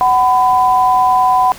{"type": "tone pair together", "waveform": "sine", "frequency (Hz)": [748.2, 1003], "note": ["F#5", "B5"], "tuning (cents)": [19, 26], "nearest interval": "perfect fourth", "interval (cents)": 507, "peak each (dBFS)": -11, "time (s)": [0.01, 1.52], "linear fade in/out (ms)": 0, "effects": ["pink hiss -34 dBFS RMS until 1.58 s"]}